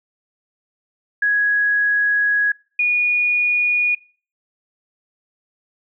sine tone pair in turn, 1666 / 2450 Hz, G#6 / D#7, +5 / -27 cents, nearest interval perfect fifth, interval 668 cents, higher second, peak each -14 dBFS, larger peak neither, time 1.22-2.52 / 2.79-3.95 s, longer first, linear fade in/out 5 ms, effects noise-tail reverb RT60 0.4 s tail -24 dB re dry

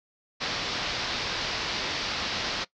white low-pass noise, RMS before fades -31 dBFS, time 0.4-2.65 s, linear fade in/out 20 ms, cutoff 5300 Hz, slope 48 dB/octave, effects noise-tail reverb RT60 0.1 s tail -20 dB re dry

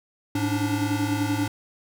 square tone cluster, 106.5 / 286.1 / 296.4 Hz, G#2 / D4 / D4, +44 / -45 / +16 cents, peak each -28 dBFS, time 0.35-1.48 s, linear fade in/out 5 ms, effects none

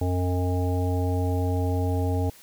harmonic tone, 90.3 Hz, F#2, 42 cents flat, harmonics 1 / 3 / 5 / 7 / 9, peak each -23 / -30 / -32 / -36 / -35 dBFS, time 0.01-2.3 s, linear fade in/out 5 ms, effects white hiss -51 dBFS RMS until 2.42 s

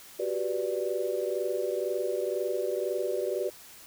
sine chord, G major seventh, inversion third, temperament equal, 370 / 392 / 493.9 / 587.3 Hz, F#4 / G4 / B4 / D5, 0 / 0 / 0 / 0 cents, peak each -33 dBFS, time 0.19-3.5 s, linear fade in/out 10 ms, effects white hiss -50 dBFS RMS until 3.86 s

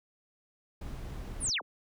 brown noise, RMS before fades -40 dBFS, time 0.81-1.5 s, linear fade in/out 5 ms
sine linear sweep, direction down, 10548 to 49 Hz, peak -28 dBFS, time 1.4-1.62 s, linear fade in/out 50 ms
effects none

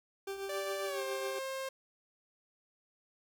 40% pulse tone with tremolo, 392 Hz, G4, in tune, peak -35 dBFS, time 0.27-1.39 s, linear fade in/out 5 ms, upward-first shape triangle, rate 7.3 Hz, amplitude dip 60%
sawtooth tone with pitch glide, 584 to 532.4 Hz, D5 to C5, -10 to +30 cents, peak -33 dBFS, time 0.49-1.69 s, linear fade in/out 5 ms, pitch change -160 cents, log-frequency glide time 0.85-1.03 s
effects 10-bit

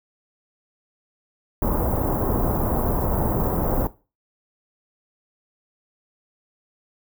pink band-stop noise, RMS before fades -22 dBFS, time 1.62-3.87 s, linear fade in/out 2 ms, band 1000 to 16000 Hz, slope 24 dB/octave, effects noise-tail reverb RT60 0.3 s tail -17 dB re dry

